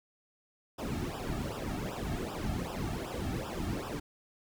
brown noise with flanger, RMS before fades -36 dBFS, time 0.78-4 s, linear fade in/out 10 ms, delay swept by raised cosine 0.46 to 2.06 ms, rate 2.6 Hz, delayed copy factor -1, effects none

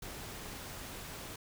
pink noise, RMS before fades -45 dBFS, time 0.02-1.36 s, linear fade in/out 5 ms, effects none

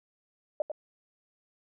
sine tone with echo, 604 Hz, D5, 48 cents sharp, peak -24 dBFS, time 0.6-0.62 s, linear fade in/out 2 ms, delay 97 ms, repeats 1, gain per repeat -7 dB, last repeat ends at 0.717 s, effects none

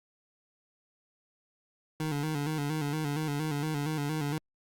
25% pulse tone with vibrato, 149.9 Hz, D3, 36 cents sharp, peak -26 dBFS, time 2-4.38 s, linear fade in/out 2 ms, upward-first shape square, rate 4.3 Hz, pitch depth 70 cents each way, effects Opus 48 kbps

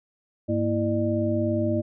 sine tone cluster, 102.6 / 232.6 / 329.7 / 600 Hz, G#2 / A#3 / E4 / D5, -21 / -4 / 0 / +37 cents, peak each -27 dBFS, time 0.48-1.82 s, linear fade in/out 20 ms, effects none

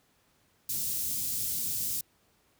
white band-stop noise, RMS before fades -32 dBFS, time 0.69-2.01 s, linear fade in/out 5 ms, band 200 to 6000 Hz, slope 12 dB/octave, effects pink hiss -68 dBFS RMS until 2.59 s + high-pass 60 Hz 12 dB/octave

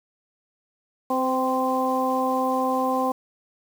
harmonic tone with a mistuned harmonic, 260.2 Hz, C4, 9 cents flat, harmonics 1 / 2 / 3 / 4, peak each -26 / -26 / -26 / -26 dBFS, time 1.1-3.12 s, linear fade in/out 5 ms, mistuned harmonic 2, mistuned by -16 cents, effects 7-bit

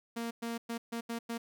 sawtooth tone bursts at uneven times, 232.3 Hz, A#3, 6 cents flat, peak -31 dBFS, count 6, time 0.16-0.31 / 0.42-0.58 / 0.69-0.78 / 0.92-1.01 / 1.09-1.19 / 1.29-1.38 s, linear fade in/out 10 ms, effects none

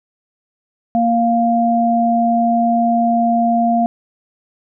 sine tone pair together, 233.1 / 698.5 Hz, A#3 / F5, 0 / 0 cents, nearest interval octave + perfect fifth, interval 1900 cents, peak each -15 / -14 dBFS, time 0.95-3.86 s, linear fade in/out 0 ms, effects none

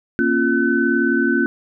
sine tone cluster, 236 / 274.6 / 346.8 / 1512 Hz, A#3 / C#4 / F4 / F#6, +22 / -16 / -12 / +37 cents, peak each -20 dBFS, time 0.19-1.46 s, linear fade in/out 0 ms, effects none

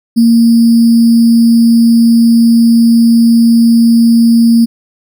sine tone with sample-and-hold, 231.4 Hz, A#3, 13 cents flat, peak -3 dBFS, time 0.16-4.66 s, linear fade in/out 20 ms, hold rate 4900 Hz, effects none

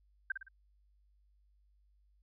sine tone with echo, 1568 Hz, G6, in tune, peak -30 dBFS, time 0.3-0.32 s, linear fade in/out 5 ms, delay 55 ms, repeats 3, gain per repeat -7 dB, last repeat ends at 0.485 s, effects added 50 Hz sine -66 dBFS peak until 2.22 s

